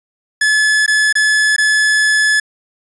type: tone with dropouts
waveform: 45% pulse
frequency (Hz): 1718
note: A6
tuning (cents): -42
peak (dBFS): -10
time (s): 0.41-2.4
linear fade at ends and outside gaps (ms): 5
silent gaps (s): 0.863-0.878 / 1.127-1.153 / 1.564-1.581
effects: resampled to 24000 Hz